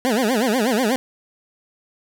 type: tone with vibrato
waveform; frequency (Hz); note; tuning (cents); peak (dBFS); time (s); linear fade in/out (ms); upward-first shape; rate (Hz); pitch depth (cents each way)
20% pulse; 234.9; A#3; +13; -12; 0.05-0.96; 0; sine; 8.2; 230
effects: none